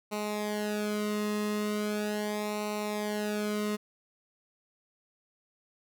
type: tone with flanger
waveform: sawtooth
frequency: 209.8 Hz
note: G#3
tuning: 18 cents sharp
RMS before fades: -32 dBFS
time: 0.11-3.77 s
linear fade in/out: 20 ms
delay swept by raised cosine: 0.6 to 1.31 ms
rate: 0.39 Hz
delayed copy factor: -0.85
effects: none